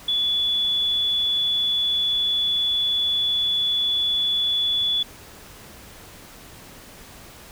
sine tone, 3432 Hz, A7, 44 cents flat, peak -19 dBFS, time 0.08-5.03 s, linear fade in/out 5 ms, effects pink hiss -44 dBFS RMS until 7.51 s

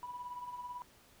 sine tone with tremolo, 983 Hz, B5, 8 cents flat, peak -38 dBFS, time 0.03-0.82 s, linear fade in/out 0 ms, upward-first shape sine, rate 18 Hz, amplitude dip 60%, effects tanh soft clip ceiling -35 dBFS + pink hiss -63 dBFS RMS until 1.2 s

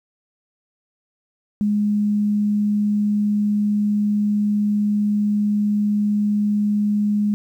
sine tone, 207.7 Hz, G#3, in tune, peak -16 dBFS, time 1.61-7.34 s, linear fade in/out 0 ms, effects 9-bit

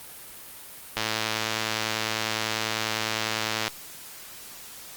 click train, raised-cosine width 0.2 ms, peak -8 dBFS, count 299, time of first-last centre 0.97-3.679 s, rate 110 Hz, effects white hiss -43 dBFS RMS until 4.96 s + Opus 32 kbps

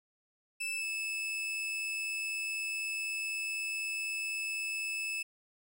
40% pulse tone with pitch glide, 2637 to 2616 Hz, E7 to E7, 0 to -14 cents, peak -33 dBFS, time 0.6-5.23 s, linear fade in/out 10 ms, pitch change -14 cents, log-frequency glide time 0.74-0.85 s, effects none

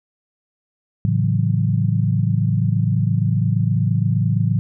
sine chord, F# minor seventh, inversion first, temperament equal, 110 / 138.59 / 164.81 / 185 Hz, A2 / C#3 / E3 / F#3, 0 / 0 / 0 / 0 cents, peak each -18 / -21 / -22 / -24 dBFS, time 1.05-4.59 s, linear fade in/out 0 ms, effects none

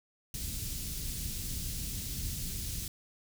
pink band-stop noise, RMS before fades -37 dBFS, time 0.34-2.88 s, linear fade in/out 2 ms, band 160 to 4800 Hz, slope 12 dB/octave, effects none

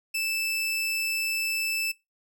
sawtooth tone, 2637 Hz, E7, in tune, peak -23 dBFS, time 0.14-1.92 s, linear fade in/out 10 ms, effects noise-tail reverb RT60 0.2 s tail -20 dB re dry

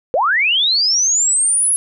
sine linear sweep, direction up, 462.1 to 10680 Hz, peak -12 dBFS, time 0.14-1.76 s, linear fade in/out 0 ms, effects none

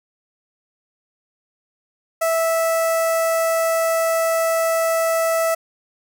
sawtooth tone with notch filter, 656 Hz, E5, 9 cents flat, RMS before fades -19 dBFS, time 2.21-5.55 s, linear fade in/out 10 ms, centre 3600 Hz, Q 0.79, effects none

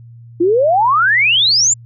sine exponential sweep, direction up, 328.4 to 7459 Hz, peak -9 dBFS, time 0.4-1.74 s, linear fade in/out 10 ms, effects added 117 Hz sine -35 dBFS peak until 1.85 s

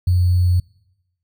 sine tone with sample-and-hold, 89.6 Hz, F2, 45 cents sharp, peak -12 dBFS, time 0.07-0.6 s, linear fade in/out 5 ms, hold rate 4410 Hz, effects noise-tail reverb RT60 1.0 s tail -25 dB re dry

